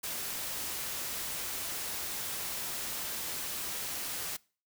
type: noise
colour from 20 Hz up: white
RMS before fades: -37 dBFS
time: 0.03-4.37 s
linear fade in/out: 10 ms
effects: noise-tail reverb RT60 0.4 s tail -24 dB re dry